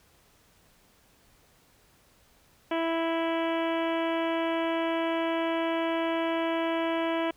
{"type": "harmonic tone", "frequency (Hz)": 329.6, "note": "E4", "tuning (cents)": 0, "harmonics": [1, 2, 3, 4, 5, 6, 7, 8, 9, 10], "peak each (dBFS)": [-29, -30, -34, -41, -40, -43, -41, -45, -43, -47], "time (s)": [2.71, 7.31], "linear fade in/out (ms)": 5, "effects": ["pink hiss -62 dBFS RMS until 7.36 s"]}